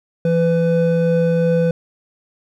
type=tone pair together; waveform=triangle; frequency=167.91 / 501 Hz; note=E3 / B4; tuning=+32 / +25 cents; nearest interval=octave + perfect fifth; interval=1893 cents; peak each=-14 dBFS; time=0.25-1.71 s; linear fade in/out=2 ms; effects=none

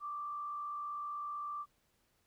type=tone with frequency modulation; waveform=sine; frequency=1174.7 Hz; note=D6; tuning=in tune; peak=-38 dBFS; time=0-1.66 s; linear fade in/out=50 ms; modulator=55.5 Hz; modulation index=0.4; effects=pink hiss -75 dBFS RMS until 2.26 s

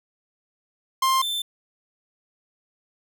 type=tone pair in turn; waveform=45% pulse; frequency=1054 / 3545 Hz; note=C6 / A7; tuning=+12 / +12 cents; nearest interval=octave + major sixth; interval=2100 cents; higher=second; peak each=-18 / -25 dBFS; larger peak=first; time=1.02-1.22 / 1.22-1.42 s; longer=neither; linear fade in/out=5 ms; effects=none

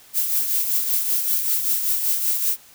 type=noise with tremolo; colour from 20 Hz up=violet; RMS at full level=-19 dBFS; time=0.13-2.57 s; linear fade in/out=50 ms; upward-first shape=triangle; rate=5.2 Hz; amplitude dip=55%; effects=white hiss -49 dBFS RMS until 2.74 s

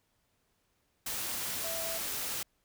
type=tone in noise; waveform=sine; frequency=660 Hz; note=E5; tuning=2 cents sharp; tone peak=-39 dBFS; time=1.64-1.98 s; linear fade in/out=5 ms; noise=white; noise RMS=-36 dBFS; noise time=1.06-2.43 s; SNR=-6 dB; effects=pink hiss -75 dBFS RMS until 2.64 s

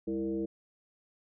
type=tone with frequency modulation; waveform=sine; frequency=329.6 Hz; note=E4; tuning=in tune; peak=-30 dBFS; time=0.07-0.46 s; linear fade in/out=10 ms; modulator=129 Hz; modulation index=1; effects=none

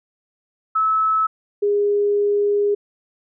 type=tone pair in turn; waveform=sine; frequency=1300 / 409.5 Hz; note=E6 / G#4; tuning=-24 / -24 cents; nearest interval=octave + minor sixth; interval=2000 cents; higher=first; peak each=-15 / -15 dBFS; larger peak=neither; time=0.75-1.27 / 1.62-2.75 s; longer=second; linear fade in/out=10 ms; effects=none

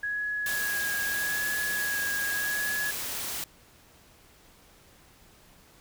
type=tone with vibrato; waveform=sine; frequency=1664 Hz; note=G#6; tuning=3 cents sharp; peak=-28 dBFS; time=0.03-2.91 s; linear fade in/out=5 ms; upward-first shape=sine; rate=0.82 Hz; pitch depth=22 cents each way
type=noise; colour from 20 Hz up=white; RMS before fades=-34 dBFS; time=0.46-3.44 s; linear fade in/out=2 ms
effects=pink hiss -57 dBFS RMS until 5.8 s

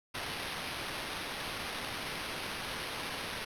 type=noise with sample-and-hold; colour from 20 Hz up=white; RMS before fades=-39 dBFS; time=0.14-3.45 s; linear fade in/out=10 ms; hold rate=7350 Hz; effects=low-pass 12000 Hz 12 dB/octave

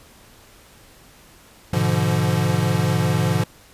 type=chord; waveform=square; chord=G# diminished seventh; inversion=none; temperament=equal with one note detuned; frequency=103.83 / 123.47 / 146.83 / 171.32 Hz; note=G#2 / B2 / D3 / F3; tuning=0 / 0 / 0 / -33 cents; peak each=-24 / -24 / -24 / -23 dBFS; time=1.73-3.44 s; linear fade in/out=5 ms; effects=pink hiss -49 dBFS RMS until 3.73 s + resampled to 32000 Hz

